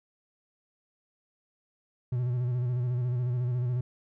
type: tone with vibrato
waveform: triangle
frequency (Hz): 123.47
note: B2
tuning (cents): 0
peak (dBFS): -24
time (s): 2.12-3.81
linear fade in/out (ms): 5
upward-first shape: square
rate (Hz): 14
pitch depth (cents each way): 40
effects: none